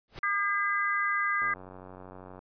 pink noise with exponential growth, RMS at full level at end -36 dBFS, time 0.08-0.19 s, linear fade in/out 1 ms, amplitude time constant 23 ms
harmonic tone, 403.7 Hz, G#4, 49 cents flat, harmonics 3 / 4 / 5, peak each -29 / -30 / -31 dBFS, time 0.23-1.54 s, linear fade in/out 5 ms
click train, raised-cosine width 1 ms, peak -32 dBFS, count 91, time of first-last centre 1.42-2.391 s, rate 92.7 Hz
effects resampled to 11025 Hz

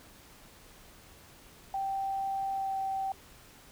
sine tone with pitch glide, 780 to 774.2 Hz, G5 to G5, -9 to -22 cents, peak -30 dBFS, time 1.74-3.12 s, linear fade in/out 2 ms, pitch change -13 cents, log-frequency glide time 2.5-2.77 s, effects pink hiss -55 dBFS RMS until 3.71 s

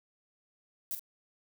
violet noise with echo, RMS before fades -35 dBFS, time 0.91-0.95 s, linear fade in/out 0 ms, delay 44 ms, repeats 1, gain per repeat -8 dB, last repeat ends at 0.994 s, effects none

